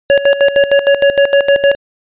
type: tone with tremolo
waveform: square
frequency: 560 Hz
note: C#5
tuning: 18 cents sharp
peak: -6 dBFS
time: 0.1-1.75 s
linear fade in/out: 0 ms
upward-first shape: square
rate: 6.5 Hz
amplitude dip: 75%
effects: resampled to 8000 Hz